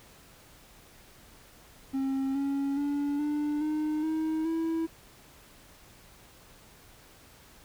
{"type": "tone with pitch steps", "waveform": "triangle", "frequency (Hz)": [268.8, 277.6, 286.8, 296.2, 305.9, 316, 326.4], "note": ["C4", "C#4", "D4", "D4", "D#4", "D#4", "E4"], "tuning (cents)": [47, 3, -41, 15, -29, 27, -17], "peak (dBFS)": -25, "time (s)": [1.93, 4.87], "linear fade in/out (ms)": 20, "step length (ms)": 420, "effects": ["pink hiss -55 dBFS RMS until 7.64 s"]}